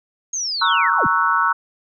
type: linear sweep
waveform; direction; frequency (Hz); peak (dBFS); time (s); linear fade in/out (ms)
sine; down; 6590 to 67.2; -21; 0.33-1.07; 5
type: chord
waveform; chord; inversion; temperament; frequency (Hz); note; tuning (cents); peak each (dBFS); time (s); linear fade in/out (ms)
sine; F# dominant seventh; first; equal; 932.3 / 1108.7 / 1318.5 / 1480; A#5 / C#6 / E6 / F#6; 0 / 0 / 0 / 0; -22 / -20 / -19 / -20; 0.61-1.53; 10
effects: none